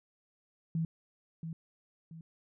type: tone with echo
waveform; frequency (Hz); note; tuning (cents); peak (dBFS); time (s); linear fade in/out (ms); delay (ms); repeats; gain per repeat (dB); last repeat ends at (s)
sine; 163.1; E3; -18; -29; 0.75-0.85; 2; 680; 2; -8; 2.21
effects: none